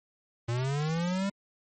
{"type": "linear sweep", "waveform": "square", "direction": "up", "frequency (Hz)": [114.8, 201.1], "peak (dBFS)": -28, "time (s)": [0.48, 1.3], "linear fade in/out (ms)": 10, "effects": ["MP3 32 kbps"]}